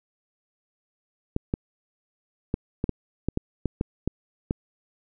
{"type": "clicks", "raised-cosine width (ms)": 3, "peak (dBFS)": -11, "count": 11, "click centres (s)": [1.364, 1.539, 2.541, 2.841, 2.893, 3.286, 3.374, 3.657, 3.811, 4.076, 4.509], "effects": []}